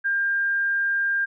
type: tone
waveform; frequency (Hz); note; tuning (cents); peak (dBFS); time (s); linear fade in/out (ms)
sine; 1600; G6; +35; -20; 0.04-1.26; 20
effects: none